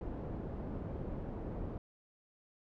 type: low-pass noise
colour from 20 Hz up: pink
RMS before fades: -41 dBFS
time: 0.01-1.78 s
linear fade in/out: 2 ms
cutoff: 550 Hz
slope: 12 dB/octave
effects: none